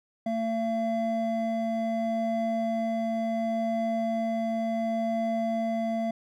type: tone pair together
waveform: triangle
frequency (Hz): 225.9 / 677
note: A3 / E5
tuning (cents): +46 / +46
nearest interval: octave + perfect fifth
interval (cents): 1900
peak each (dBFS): -27 / -26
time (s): 0.26-6.11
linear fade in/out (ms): 5
effects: none